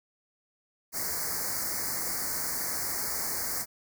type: band-stop noise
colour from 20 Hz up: white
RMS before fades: -32 dBFS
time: 0.92-3.66 s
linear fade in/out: 50 ms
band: 2200 to 4400 Hz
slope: 96 dB/octave
effects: none